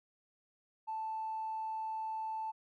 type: tone with tanh clipping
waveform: triangle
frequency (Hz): 880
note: A5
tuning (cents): 0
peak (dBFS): -36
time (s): 0.87-2.52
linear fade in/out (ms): 20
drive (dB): 4
effects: none